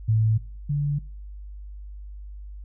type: tone pair in turn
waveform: sine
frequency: 110 / 144.64 Hz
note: A2 / D3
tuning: 0 / -26 cents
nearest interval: perfect fourth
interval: 474 cents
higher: second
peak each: -17 / -21 dBFS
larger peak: first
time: 0.08-0.38 / 0.69-0.99 s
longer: neither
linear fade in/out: 10 ms
effects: noise-tail reverb RT60 0.5 s tail -24 dB re dry + added 50 Hz sine -36 dBFS peak until 2.64 s